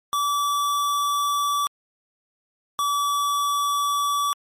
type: tone pair in turn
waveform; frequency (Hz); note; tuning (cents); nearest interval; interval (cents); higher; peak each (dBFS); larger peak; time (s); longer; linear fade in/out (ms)
square; 1154 / 1149.2; D6 / D6; -31 / -38; unison; 7; first; -21; neither; 0.13-1.67 / 2.79-4.33; neither; 0
effects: MP3 64 kbps